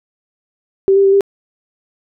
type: tone with pitch steps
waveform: sine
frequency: 388.2 / 394.9 / 389.9 / 396.8 Hz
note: G4 / G4 / G4 / G4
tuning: -17 / +13 / -9 / +21 cents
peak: -7 dBFS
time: 0.88-1.208 s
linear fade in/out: 0 ms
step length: 82 ms
effects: none